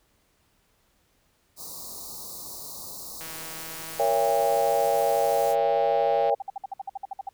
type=band-stop noise; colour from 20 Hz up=white; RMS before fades=-39 dBFS; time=1.56-5.56 s; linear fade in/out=50 ms; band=1200 to 3900 Hz; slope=96 dB/octave
type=click train; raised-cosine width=0.3 ms; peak=-25 dBFS; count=498; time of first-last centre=3.21-6.297 s; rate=161 Hz
type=chord; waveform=sine; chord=A# diminished seventh; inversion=none; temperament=just; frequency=466.2 / 559.4 / 671.3 / 805.5 Hz; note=A#4 / C#5 / E5 / G5; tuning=0 / +16 / +31 / +47 cents; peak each=-27 / -25 / -26 / -25 dBFS; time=3.99-6.35 s; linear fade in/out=10 ms
type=tone bursts; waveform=sine; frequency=784 Hz; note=G5; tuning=in tune; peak=-29 dBFS; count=13; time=6.32-7.291 s; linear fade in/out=5 ms; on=23 ms; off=56 ms
effects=pink hiss -67 dBFS RMS until 7.33 s